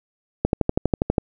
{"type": "click train", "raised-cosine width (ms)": 2, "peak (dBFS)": -4, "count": 10, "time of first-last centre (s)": [0.45, 1.182], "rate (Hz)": 12.3, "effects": []}